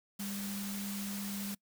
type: tone in noise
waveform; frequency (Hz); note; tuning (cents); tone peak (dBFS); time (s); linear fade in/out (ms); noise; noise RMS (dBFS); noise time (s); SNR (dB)
sine; 200.2; G3; +37; -38; 0.19-1.55; 10; white; -43; 0.19-1.55; +2
effects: noise-tail reverb RT60 0.1 s tail -25 dB re dry